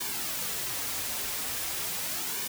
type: noise with flanger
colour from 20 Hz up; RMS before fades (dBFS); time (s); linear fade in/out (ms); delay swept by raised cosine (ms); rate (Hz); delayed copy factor
white; -33; 0-2.48; 10; 1.5 to 6.2; 0.41; -0.6
effects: none